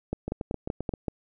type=two click trains; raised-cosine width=2 ms; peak=-15 / -18 dBFS; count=6 / 6; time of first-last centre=0.13-1.082 / 0.28-0.938 s; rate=5.25 / 7.6 Hz; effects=none